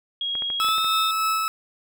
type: tone with pitch glide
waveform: sine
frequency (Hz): 3288 to 3648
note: G#7 to A#7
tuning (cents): -18 to -38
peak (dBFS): -24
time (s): 0.21-1.11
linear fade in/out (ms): 2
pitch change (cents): +180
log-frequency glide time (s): 0.58-0.79
type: clicks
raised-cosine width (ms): 0.5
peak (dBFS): -22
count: 7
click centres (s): 0.353 / 0.422 / 0.502 / 0.646 / 0.686 / 0.782 / 0.845
type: tone with tremolo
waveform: 40% pulse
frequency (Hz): 1302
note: E6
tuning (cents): -22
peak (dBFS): -19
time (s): 0.6-1.48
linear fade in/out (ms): 0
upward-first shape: sine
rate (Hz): 3.3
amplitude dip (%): 25
effects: none